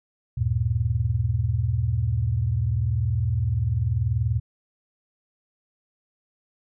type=tone cluster; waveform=sine; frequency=76.6 / 97.1 / 117.4 Hz; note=D#2 / G2 / A#2; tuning=-27 / -16 / +13 cents; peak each=-27 / -26 / -23 dBFS; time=0.37-4.4 s; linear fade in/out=10 ms; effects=none